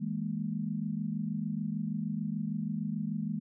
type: tone cluster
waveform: sine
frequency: 161.2 / 206.4 / 233 Hz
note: E3 / G#3 / A#3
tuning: -38 / -10 / -1 cents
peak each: -36 / -34 / -37 dBFS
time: 0-3.4 s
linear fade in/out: 20 ms
effects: none